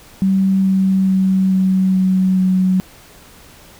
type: tone with pitch steps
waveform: sine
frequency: 192.1 / 190.88 / 189.67 / 188.47 / 187.28 / 186.09 Hz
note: G3 / G3 / F#3 / F#3 / F#3 / F#3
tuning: -35 / -46 / +43 / +32 / +21 / +10 cents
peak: -11 dBFS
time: 0.22-2.8 s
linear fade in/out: 0 ms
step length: 430 ms
effects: pink hiss -43 dBFS RMS until 3.79 s